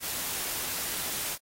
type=noise; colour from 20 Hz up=white; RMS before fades=-33 dBFS; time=0-1.38 s; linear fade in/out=50 ms; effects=AAC 48 kbps